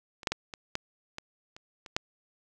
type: clicks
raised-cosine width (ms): 0.2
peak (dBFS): -27 / -10 / -12 / -22 / -13 / -20 / -29 / -27 / -9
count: 9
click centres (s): 0.232 / 0.272 / 0.32 / 0.538 / 0.754 / 1.184 / 1.565 / 1.862 / 1.965
effects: none